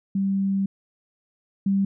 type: tone pair in turn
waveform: sine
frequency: 195.2 / 196.17 Hz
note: G3 / G3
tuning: -7 / +2 cents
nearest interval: unison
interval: 9 cents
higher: second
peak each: -20 / -18 dBFS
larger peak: second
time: 0.15-0.66 / 1.66-1.85 s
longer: first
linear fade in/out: 5 ms
effects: none